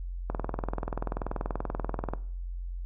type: click train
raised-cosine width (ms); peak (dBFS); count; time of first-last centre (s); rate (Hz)
1; -17; 39; 0.3-2.136; 20.7
effects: noise-tail reverb RT60 0.5 s tail -17 dB re dry + added 44 Hz sine -33 dBFS peak until 2.85 s